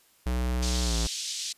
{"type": "tone with pitch glide", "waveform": "square", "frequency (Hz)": [61.74, 56.94], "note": ["B1", "A#1"], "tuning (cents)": [0, -40], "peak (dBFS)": -26, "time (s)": [0.26, 1.07], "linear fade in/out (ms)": 5, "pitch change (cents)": -140, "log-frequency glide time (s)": [0.83, 0.95]}
{"type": "band-pass noise", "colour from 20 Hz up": "pink", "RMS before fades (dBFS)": -34, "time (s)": [0.62, 1.53], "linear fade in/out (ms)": 10, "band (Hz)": [3500, 7500], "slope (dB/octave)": 24}
{"effects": ["white hiss -62 dBFS RMS until 1.57 s", "resampled to 32000 Hz"]}